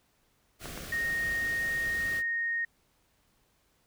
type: band-stop noise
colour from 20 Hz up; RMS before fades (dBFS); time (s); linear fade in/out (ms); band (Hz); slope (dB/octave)
pink; -42; 0.59-2.23; 50; 780 to 1100; 96
type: clicks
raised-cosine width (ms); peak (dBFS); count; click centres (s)
0.5; -24; 2; 0.657 / 0.776
type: tone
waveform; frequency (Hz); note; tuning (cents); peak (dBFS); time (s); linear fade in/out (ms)
sine; 1857; A#6; -7; -28; 0.92-2.65; 5
effects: pink hiss -70 dBFS RMS until 3.86 s

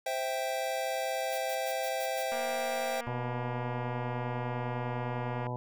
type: chord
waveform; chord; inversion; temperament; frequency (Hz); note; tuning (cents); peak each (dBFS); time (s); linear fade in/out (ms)
square; C major; none; equal; 523.3 / 659.3 / 784; C5 / E5 / G5; 0 / 0 / 0; -36; 0.06-3.01; 5
type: noise bursts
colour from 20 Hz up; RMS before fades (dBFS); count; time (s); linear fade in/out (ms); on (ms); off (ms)
blue; -44; 6; 1.32-2.23; 5; 60; 110
type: click train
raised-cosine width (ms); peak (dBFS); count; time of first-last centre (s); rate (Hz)
0.5; -28; 747; 2.32-5.468; 237
type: harmonic tone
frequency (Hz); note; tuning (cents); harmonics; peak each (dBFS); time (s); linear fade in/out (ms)
123.47; B2; 0; 1 / 2 / 3 / 4 / 5 / 6 / 7 / 8; -35 / -43 / -45 / -43 / -43 / -47 / -42 / -43; 3.07-5.56; 0
effects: none

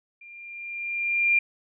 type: tone with level ramp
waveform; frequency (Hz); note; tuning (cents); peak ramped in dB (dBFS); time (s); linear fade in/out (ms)
sine; 2392; D7; +31; -44 to -16; 0.21-1.39; 5
effects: none

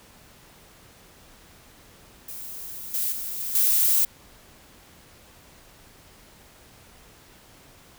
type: noise with level steps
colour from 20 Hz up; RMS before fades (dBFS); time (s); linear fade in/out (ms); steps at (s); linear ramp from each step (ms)
violet; -37 / -26 / -32 / -30 / -20; 2.28-4.05; 5; 2.94 / 3.12 / 3.4 / 3.55; 2
effects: pink hiss -52 dBFS RMS until 7.98 s

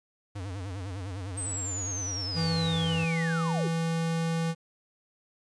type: tone with vibrato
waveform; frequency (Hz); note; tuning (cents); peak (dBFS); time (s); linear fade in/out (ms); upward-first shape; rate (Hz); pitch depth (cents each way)
square; 95.3; G2; -48; -35; 0.35-3.05; 10; sine; 9.9; 140
type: linear sweep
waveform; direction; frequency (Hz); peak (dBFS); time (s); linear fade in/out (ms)
sine; down; 8372 to 311.1; -32; 1.37-3.68; 10
type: tone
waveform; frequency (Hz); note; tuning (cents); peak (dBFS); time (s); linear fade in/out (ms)
square; 164.81; E3; 0; -27; 2.34-4.55; 50
effects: resampled to 22050 Hz + 10-bit

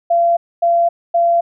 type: tone bursts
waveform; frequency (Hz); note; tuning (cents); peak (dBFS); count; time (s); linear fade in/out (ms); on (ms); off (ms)
sine; 684; F5; -36; -10; 3; 0.1-1.41; 10; 270; 250
effects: none

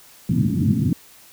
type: band-pass noise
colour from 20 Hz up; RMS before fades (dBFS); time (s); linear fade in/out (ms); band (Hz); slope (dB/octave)
pink; -19; 0.29-0.93; 2; 100 to 280; 48
effects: white hiss -48 dBFS RMS until 1.32 s

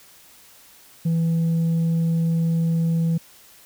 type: tone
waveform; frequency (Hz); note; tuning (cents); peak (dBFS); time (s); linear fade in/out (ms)
sine; 165.2; E3; +4; -15; 1.05-3.18; 10
effects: tanh soft clip ceiling -17 dBFS + white hiss -50 dBFS RMS until 3.65 s

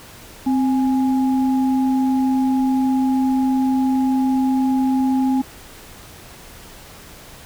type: tone pair together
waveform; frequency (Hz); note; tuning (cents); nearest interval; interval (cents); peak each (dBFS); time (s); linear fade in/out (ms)
sine; 261.1 / 830.6; C4 / G#5; -3 / 0; octave + minor sixth; 2003; -15 / -26; 0.46-5.42; 10
effects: pink hiss -41 dBFS RMS until 7.45 s

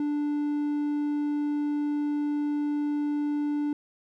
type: tone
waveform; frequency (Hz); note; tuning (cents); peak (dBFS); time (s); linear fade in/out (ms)
triangle; 293.7; D4; 0; -23; 0-3.73; 2
effects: none

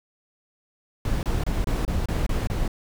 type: noise bursts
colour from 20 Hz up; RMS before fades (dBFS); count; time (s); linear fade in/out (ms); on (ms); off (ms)
brown; -24; 8; 1.05-2.679; 2; 180; 27
effects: none

